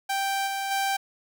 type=tone with level steps; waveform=sawtooth; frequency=784 Hz; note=G5; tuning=in tune; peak=-21 / -24 / -20 dBFS; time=0.09-0.97 s; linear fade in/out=10 ms; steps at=0.46 / 0.7 s; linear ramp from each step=20 ms; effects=9-bit